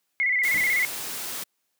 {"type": "tone with vibrato", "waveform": "sine", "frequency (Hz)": 2073, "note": "C7", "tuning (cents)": -17, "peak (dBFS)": -20, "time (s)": [0.2, 0.85], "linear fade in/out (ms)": 0, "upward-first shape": "square", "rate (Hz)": 16, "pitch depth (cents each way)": 67}
{"type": "noise", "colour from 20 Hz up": "white", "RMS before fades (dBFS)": -33, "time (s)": [0.43, 1.44], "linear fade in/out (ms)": 10}
{"type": "noise with exponential decay", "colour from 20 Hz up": "brown", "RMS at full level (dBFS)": -30, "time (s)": [0.54, 1.14], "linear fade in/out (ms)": 1, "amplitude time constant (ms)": 130}
{"effects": ["white hiss -75 dBFS RMS until 1.79 s", "high-pass 150 Hz 12 dB/octave"]}